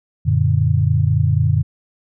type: chord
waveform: sine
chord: Gb augmented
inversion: none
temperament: equal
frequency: 92.5 / 116.54 / 146.83 Hz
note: Gb2 / Bb2 / D3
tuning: 0 / 0 / 0 cents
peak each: -17 dBFS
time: 0.25-1.63 s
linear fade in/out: 20 ms
effects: none